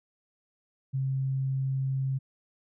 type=tone; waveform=sine; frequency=133.8 Hz; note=C3; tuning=39 cents sharp; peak=-26 dBFS; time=0.93-2.19 s; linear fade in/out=20 ms; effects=none